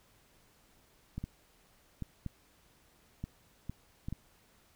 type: clicks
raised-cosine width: 5 ms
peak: -25 dBFS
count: 8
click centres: 1.18 / 1.24 / 2.023 / 2.263 / 3.24 / 3.696 / 4.085 / 4.126 s
effects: pink hiss -66 dBFS RMS until 4.75 s